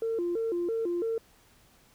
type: tone with vibrato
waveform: sine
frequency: 396.9 Hz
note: G4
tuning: 22 cents sharp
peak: -26 dBFS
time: 0.02-1.18 s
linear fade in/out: 2 ms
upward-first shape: square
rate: 3 Hz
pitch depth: 230 cents each way
effects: tanh soft clip ceiling -23 dBFS + pink hiss -61 dBFS RMS until 1.94 s